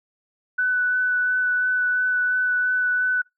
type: tone with vibrato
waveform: sine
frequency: 1493 Hz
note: F#6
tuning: 15 cents sharp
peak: -18 dBFS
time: 0.58-3.22 s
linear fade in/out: 10 ms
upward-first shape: sine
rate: 2.9 Hz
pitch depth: 11 cents each way
effects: noise-tail reverb RT60 0.2 s tail -25 dB re dry